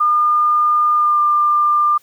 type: tone with pitch glide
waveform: sine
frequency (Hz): 1210 to 1195.4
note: D#6 to D6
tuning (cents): -49 to +30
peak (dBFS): -11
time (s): 0-1.98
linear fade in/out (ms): 10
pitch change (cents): -21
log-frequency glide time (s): 0.95-1.2
effects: white hiss -54 dBFS RMS until 2.02 s